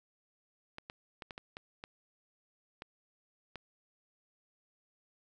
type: clicks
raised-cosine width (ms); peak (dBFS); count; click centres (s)
0.3; -27; 9; 0.784 / 0.899 / 1.222 / 1.308 / 1.379 / 1.569 / 1.839 / 2.821 / 3.557
effects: none